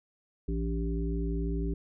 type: harmonic tone with a mistuned harmonic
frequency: 56.1 Hz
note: A1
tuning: 34 cents sharp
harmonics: 1 / 3 / 5 / 7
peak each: -30 / -35 / -37 / -38 dBFS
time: 0.48-1.74 s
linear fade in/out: 5 ms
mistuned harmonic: 5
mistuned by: +37 cents
effects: none